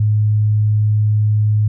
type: tone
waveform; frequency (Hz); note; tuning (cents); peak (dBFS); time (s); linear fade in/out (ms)
sine; 106.2; G#2; +39; -11; 0-1.68; 5
effects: none